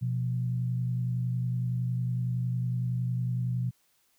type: tone pair together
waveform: sine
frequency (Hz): 123.75 / 174.61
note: B2 / F3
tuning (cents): +4 / 0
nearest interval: tritone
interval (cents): 596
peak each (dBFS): -27 / -36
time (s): 0.01-3.71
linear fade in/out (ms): 20
effects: white hiss -69 dBFS RMS until 4.18 s